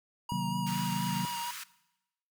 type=tone with vibrato; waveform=square; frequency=953 Hz; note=A#5; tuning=38 cents sharp; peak=-35 dBFS; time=0.29-1.51 s; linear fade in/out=5 ms; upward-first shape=sine; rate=4.3 Hz; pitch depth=25 cents each way
type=chord; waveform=sine; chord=C half-diminished seventh; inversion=none; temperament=equal; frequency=130.81 / 155.56 / 185 / 233.1 Hz; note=C3 / Eb3 / Gb3 / Bb3; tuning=0 / 0 / 0 / 0 cents; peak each=-38 / -37 / -33 / -39 dBFS; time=0.32-1.25 s; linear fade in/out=0 ms
type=high-pass noise; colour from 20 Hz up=pink; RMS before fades=-42 dBFS; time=0.66-1.64 s; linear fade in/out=10 ms; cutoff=1100 Hz; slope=96 dB/octave
effects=noise-tail reverb RT60 0.9 s tail -19 dB re dry